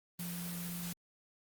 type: tone in noise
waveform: sine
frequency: 174.2 Hz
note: F3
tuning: 4 cents flat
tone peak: -40 dBFS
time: 0.19-0.93 s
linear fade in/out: 5 ms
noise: white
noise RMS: -44 dBFS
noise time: 0.19-0.93 s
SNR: +1 dB
effects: Opus 32 kbps